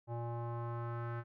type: tone with low-pass filter sweep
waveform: square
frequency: 118 Hz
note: A#2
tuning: 22 cents sharp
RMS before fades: -40 dBFS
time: 0.07-1.24 s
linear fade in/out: 50 ms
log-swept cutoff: 790 to 1500 Hz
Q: 3
effects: none